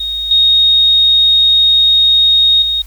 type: tone with level steps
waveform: sine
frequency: 3729 Hz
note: A#7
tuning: in tune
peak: -16 / -6 / -12 dBFS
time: 0-2.82 s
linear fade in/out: 5 ms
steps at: 0.31 / 2.62 s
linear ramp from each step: 2 ms
effects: added 50 Hz sine -31 dBFS peak until 2.86 s + white hiss -44 dBFS RMS until 2.86 s